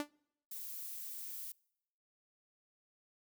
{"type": "tone with exponential decay", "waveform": "sawtooth", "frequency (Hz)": 293.7, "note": "D4", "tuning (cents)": 0, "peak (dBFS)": -28, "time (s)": [0, 0.1], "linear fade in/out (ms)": 1, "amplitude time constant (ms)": 20}
{"type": "noise", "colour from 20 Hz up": "violet", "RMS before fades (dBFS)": -45, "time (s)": [0.51, 1.52], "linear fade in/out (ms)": 5}
{"effects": ["noise-tail reverb RT60 0.8 s tail -26 dB re dry"]}